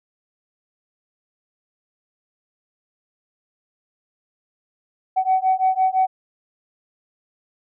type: beating tone pair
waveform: sine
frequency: 751 / 756.9 Hz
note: F#5 / F#5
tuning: +26 / +39 cents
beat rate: 5.9 Hz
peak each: -18 dBFS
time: 5.16-6.07 s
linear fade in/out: 20 ms
effects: tanh soft clip ceiling -10 dBFS